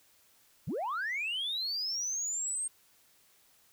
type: linear sweep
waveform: sine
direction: up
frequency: 97.6 to 8600 Hz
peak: -30 dBFS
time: 0.67-2.68 s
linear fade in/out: 10 ms
effects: tanh soft clip ceiling -29 dBFS + white hiss -65 dBFS RMS until 3.72 s